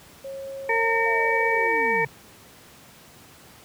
sine tone, 544 Hz, C#5, 33 cents flat, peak -32 dBFS, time 0.24-1.68 s, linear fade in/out 10 ms
harmonic tone, 456.1 Hz, A#4, 38 cents flat, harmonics 1 / 2 / 4 / 5, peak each -25 / -25 / -25 / -25 dBFS, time 0.69-2.05 s, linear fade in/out 5 ms
sine linear sweep, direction down, 710 to 130 Hz, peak -34 dBFS, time 1.06-2.07 s, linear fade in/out 2 ms
effects pink hiss -49 dBFS RMS until 3.64 s + high-pass 80 Hz 12 dB/octave

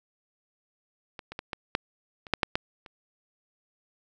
clicks, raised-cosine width 0.3 ms, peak -23 / -23 / -18 / -16 / -8 / -27 / -6 / -6 / -9 / -29 dBFS, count 10, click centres 1.192 / 1.32 / 1.391 / 1.532 / 1.751 / 2.268 / 2.337 / 2.432 / 2.555 / 2.862 s, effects none

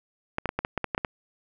clicks, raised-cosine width 0.5 ms, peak -11 dBFS, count 10, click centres 0.384 / 0.457 / 0.491 / 0.59 / 0.649 / 0.777 / 0.843 / 0.948 / 0.979 / 1.048 s, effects none

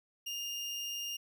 30% pulse tone, 2821 Hz, F7, 17 cents sharp, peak -34 dBFS, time 0.26-1.17 s, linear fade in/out 10 ms, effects none

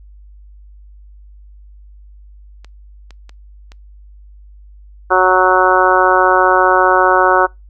clicks, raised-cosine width 0.2 ms, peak -22 dBFS, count 4, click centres 2.646 / 3.107 / 3.294 / 3.719 s
harmonic tone, 185 Hz, F#3, in tune, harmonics 2 / 3 / 4 / 5 / 6 / 7 / 8, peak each -16 / -16 / -16 / -16 / -16 / -16 / -16 dBFS, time 5.1-7.47 s, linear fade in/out 20 ms
effects noise-tail reverb RT60 0.2 s tail -26 dB re dry + added 50 Hz sine -37 dBFS peak until 7.69 s

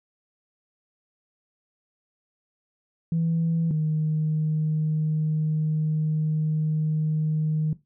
sine tone pair in turn, 164.81 / 155.11 Hz, E3 / D#3, 0 / -5 cents, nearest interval minor second, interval 105 cents, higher first, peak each -20 dBFS, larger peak neither, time 3.12-3.71 / 3.71-7.73 s, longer second, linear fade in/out 2 ms, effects noise-tail reverb RT60 0.2 s tail -17 dB re dry + tanh soft clip ceiling -17 dBFS

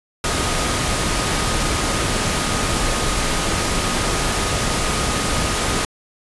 sine tone in noise, 1244.5 Hz, D#6, in tune, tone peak -30 dBFS, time 0.24-5.85 s, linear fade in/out 2 ms, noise pink, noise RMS -20 dBFS, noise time 0.24-5.85 s, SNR -13 dB, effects resampled to 24000 Hz

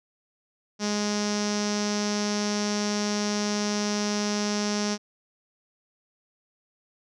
sawtooth tone with low-pass filter, 207.7 Hz, G#3, in tune, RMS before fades -27 dBFS, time 0.79-4.98 s, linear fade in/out 50 ms, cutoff 5700 Hz, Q 6.1, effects none

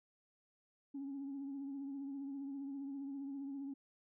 sine tone with vibrato, 276.5 Hz, C#4, 4 cents flat, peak -40 dBFS, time 0.94-3.74 s, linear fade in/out 10 ms, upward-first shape triangle, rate 15 Hz, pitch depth 49 cents each way, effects tanh soft clip ceiling -38 dBFS

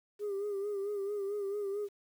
sine tone with vibrato, 404 Hz, G#4, 48 cents flat, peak -31 dBFS, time 0.19-1.89 s, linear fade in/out 50 ms, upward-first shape sine, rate 4.5 Hz, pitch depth 58 cents each way, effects tanh soft clip ceiling -31 dBFS + 10-bit

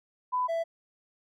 sine / triangle tone pair in turn, 1000 / 663.6 Hz, B5 / E5, +21 / +11 cents, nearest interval perfect fifth, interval 710 cents, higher first, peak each -25 dBFS, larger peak neither, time 0.32-0.48 / 0.48-0.64 s, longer neither, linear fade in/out 20 ms, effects none

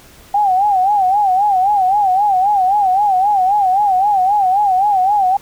sine tone with vibrato, 784 Hz, G5, in tune, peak -10 dBFS, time 0.34-5.37 s, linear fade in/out 5 ms, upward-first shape sine, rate 3.8 Hz, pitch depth 120 cents each way, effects pink hiss -43 dBFS RMS until 5.41 s

